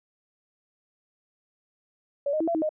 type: tone with pitch steps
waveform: sine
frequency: 567 / 618 / 325.2 / 675 / 317.4 / 617 Hz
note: C#5 / D#5 / E4 / E5 / D#4 / D#5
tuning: +39 / -12 / -23 / +41 / +35 / -15 cents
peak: -23 dBFS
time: 2.26-2.692 s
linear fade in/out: 5 ms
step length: 72 ms
effects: none